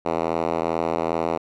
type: tone with band-pass filter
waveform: 5% pulse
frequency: 82.41 Hz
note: E2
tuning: in tune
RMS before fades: -24 dBFS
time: 0.05-1.38 s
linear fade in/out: 10 ms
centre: 560 Hz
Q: 0.75
effects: none